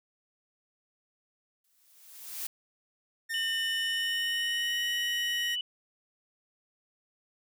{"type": "noise with exponential growth", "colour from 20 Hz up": "blue", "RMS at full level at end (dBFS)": -34, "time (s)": [1.64, 2.47], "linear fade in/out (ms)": 5, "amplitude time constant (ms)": 180}
{"type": "tone with pitch glide", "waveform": "45% pulse", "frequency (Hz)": [1818, 1890.8], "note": ["A#6", "A#6"], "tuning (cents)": [-44, 24], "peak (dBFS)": -32, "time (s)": [3.29, 5.56], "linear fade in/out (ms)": 20, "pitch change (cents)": 68, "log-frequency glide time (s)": [3.78, 4.89]}
{"type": "tone", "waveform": "sine", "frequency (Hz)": 2970, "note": "F#7", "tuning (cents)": 6, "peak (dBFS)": -30, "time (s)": [3.34, 5.61], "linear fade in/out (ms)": 2}
{"effects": []}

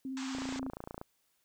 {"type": "tone with vibrato", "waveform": "sine", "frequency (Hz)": 264.3, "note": "C4", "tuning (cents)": 18, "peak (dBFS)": -36, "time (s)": [0.05, 0.7], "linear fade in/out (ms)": 2, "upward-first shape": "sine", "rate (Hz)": 17, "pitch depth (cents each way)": 23}
{"type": "band-pass noise", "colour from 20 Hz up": "pink", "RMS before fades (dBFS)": -45, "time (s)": [0.17, 0.59], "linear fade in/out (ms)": 0, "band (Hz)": [760, 8000], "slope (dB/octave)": 96}
{"type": "click train", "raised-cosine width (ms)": 1, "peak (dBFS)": -27, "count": 20, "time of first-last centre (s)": [0.35, 1.014], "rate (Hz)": 28.6}
{"effects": ["white hiss -75 dBFS RMS until 1.44 s"]}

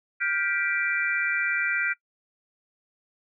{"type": "chord", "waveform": "sine", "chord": "G dominant seventh", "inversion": "third", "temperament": "just", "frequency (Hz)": [1411.2, 1568, 1960, 2352], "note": ["F6", "G6", "B6", "D7"], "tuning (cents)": [18, 0, -14, 2], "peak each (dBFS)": -29, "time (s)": [0.2, 1.94], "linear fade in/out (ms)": 20, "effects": ["noise-tail reverb RT60 0.1 s tail -22 dB re dry"]}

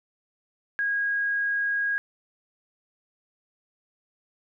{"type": "tone", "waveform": "sine", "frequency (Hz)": 1640, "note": "G#6", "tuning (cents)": -22, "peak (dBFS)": -23, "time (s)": [0.79, 1.98], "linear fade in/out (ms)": 0, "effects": []}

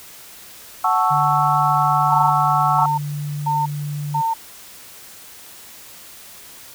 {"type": "chord", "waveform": "sine", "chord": "F# minor seventh", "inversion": "none", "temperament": "equal", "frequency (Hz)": [740, 880, 1108.7, 1318.5], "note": ["F#5", "A5", "C#6", "E6"], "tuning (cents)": [0, 0, 0, 0], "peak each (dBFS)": -20, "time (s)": [0.84, 2.86], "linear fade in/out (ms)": 5}
{"type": "tone", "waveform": "sine", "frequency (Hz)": 146.83, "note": "D3", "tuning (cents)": 0, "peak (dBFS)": -23, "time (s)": [1.1, 4.22], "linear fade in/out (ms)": 20}
{"type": "tone bursts", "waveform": "sine", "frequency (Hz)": 905, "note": "A5", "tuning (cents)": 48, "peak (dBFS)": -17, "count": 4, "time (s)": [2.1, 4.34], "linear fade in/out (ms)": 10, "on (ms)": 200, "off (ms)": 480}
{"effects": ["white hiss -41 dBFS RMS until 6.74 s"]}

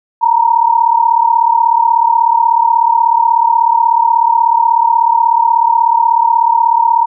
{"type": "tone pair together", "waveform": "sine", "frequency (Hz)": [913.6, 950], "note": ["A#5", "A#5"], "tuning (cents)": [-35, 33], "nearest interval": "minor second", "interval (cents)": 68, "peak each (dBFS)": -10, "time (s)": [0.21, 7.06], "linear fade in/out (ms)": 20, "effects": []}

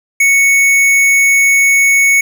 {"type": "tone with tanh clipping", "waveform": "sine", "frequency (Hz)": 2217, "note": "C#7", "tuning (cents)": 0, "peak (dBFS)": -8, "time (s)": [0.2, 2.21], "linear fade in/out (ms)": 5, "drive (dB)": 18, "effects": []}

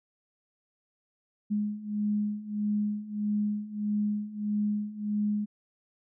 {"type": "beating tone pair", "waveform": "sine", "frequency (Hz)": [207.7, 209.3], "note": ["G#3", "G#3"], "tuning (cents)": [0, 14], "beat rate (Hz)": 1.6, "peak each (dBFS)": [-32, -29], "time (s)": [1.5, 5.46], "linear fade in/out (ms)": 20, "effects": []}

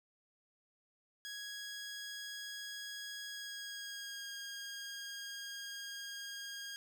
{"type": "tone with pitch glide", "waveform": "15% pulse", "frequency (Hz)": [1659, 1624.9], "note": ["G#6", "G#6"], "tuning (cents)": [-2, -38], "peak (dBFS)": -37, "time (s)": [1.25, 6.76], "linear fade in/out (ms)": 0, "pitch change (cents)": -36, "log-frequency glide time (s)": [3.27, 4.3], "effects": []}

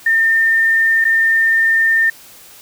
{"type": "tone with dropouts", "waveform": "sine", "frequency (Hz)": 1809, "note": "A6", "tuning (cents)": 48, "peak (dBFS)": -10, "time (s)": [0.06, 2.1], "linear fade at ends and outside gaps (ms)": 5, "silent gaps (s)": [1.043, 1.05], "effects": ["white hiss -41 dBFS RMS until 2.61 s"]}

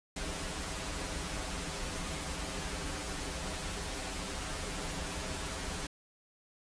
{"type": "noise with comb filter", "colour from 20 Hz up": "pink", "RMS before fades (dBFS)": -38, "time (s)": [0.16, 5.87], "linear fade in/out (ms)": 5, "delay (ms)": 8.6, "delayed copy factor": -0.95, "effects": ["resampled to 22050 Hz"]}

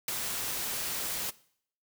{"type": "noise with ADSR envelope", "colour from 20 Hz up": "white", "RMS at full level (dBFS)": -29, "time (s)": [0.08, 1.31], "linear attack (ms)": 4, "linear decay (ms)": 13, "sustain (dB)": -5, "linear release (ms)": 16, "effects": ["noise-tail reverb RT60 0.6 s tail -20 dB re dry"]}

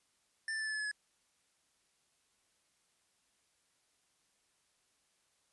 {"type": "tone with pitch steps", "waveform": "square", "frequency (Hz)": [1780, 1765.7, 1751.4, 1737.3, 1723.3, 1709.5, 1695.7], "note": ["A6", "A6", "A6", "A6", "A6", "G#6", "G#6"], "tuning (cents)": [20, 6, -8, -22, -36, 50, 36], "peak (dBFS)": -36, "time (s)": [0.48, 0.914], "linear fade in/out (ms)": 2, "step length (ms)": 62, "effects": ["white hiss -75 dBFS RMS until 5.52 s", "resampled to 24000 Hz"]}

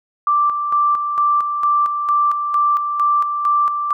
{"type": "tone with tremolo", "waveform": "sine", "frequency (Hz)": 1174.7, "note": "D6", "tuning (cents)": 0, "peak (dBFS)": -12, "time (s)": [0.27, 3.93], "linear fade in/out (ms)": 2, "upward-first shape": "square", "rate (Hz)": 2.2, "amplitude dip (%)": 50, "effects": []}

